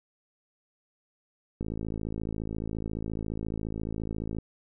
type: click train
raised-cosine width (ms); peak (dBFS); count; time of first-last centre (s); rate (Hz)
3; -21; 152; 1.61-4.386; 54.4
effects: none